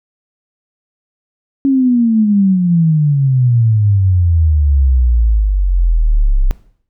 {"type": "exponential sweep", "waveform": "sine", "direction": "down", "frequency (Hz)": [277.2, 31.8], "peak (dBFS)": -8, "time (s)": [1.65, 6.51], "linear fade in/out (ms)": 0, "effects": ["noise-tail reverb RT60 0.6 s tail -18 dB re dry"]}